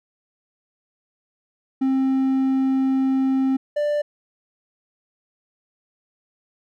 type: tone pair in turn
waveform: triangle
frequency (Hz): 265.4 / 590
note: C4 / D5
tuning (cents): +25 / +8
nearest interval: octave + major second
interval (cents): 1383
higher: second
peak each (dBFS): -15 / -17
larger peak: first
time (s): 1.81-3.57 / 3.76-4.02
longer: first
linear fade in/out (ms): 10
effects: none